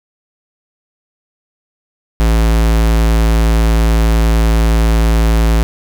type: tone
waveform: square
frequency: 55.6 Hz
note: A1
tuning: 19 cents sharp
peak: -9 dBFS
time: 2.2-5.63 s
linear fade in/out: 0 ms
effects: none